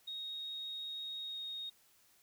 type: tone with pitch glide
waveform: sine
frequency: 3749 to 3727 Hz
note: A#7 to A#7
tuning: +9 to -1 cents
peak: -40 dBFS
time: 0.07-1.7 s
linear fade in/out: 10 ms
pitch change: -10 cents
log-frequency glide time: 1.26-1.38 s
effects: white hiss -68 dBFS RMS until 2.22 s